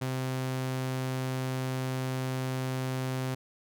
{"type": "tone", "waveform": "sawtooth", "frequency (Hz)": 130, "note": "C3", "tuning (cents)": -11, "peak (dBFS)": -26, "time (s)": [0.01, 3.35], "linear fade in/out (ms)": 10, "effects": []}